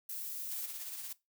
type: noise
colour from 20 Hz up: violet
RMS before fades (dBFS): -41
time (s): 0.09-0.66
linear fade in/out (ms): 5
type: noise with tremolo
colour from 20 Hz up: blue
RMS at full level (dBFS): -41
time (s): 0.51-1.13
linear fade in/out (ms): 5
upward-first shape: triangle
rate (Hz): 17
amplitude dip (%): 50
effects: noise-tail reverb RT60 0.2 s tail -19 dB re dry